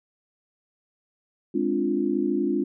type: chord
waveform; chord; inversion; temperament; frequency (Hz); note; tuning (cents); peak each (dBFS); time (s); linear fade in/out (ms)
sine; D half-diminished seventh; second; equal; 207.7 / 261.6 / 293.7 / 349.2; Ab3 / C4 / D4 / F4; 0 / 0 / 0 / 0; -29 / -28 / -26 / -26; 1.54-2.64; 10
effects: none